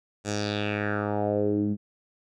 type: tone with low-pass filter sweep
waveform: 10% pulse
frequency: 103.83 Hz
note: G#2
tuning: in tune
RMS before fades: -27 dBFS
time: 0.24-1.77 s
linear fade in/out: 50 ms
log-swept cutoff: 7700 to 210 Hz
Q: 3.4
effects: none